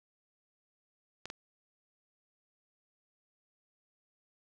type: clicks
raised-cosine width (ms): 0.2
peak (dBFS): -23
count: 2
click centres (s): 1.256 / 1.301
effects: none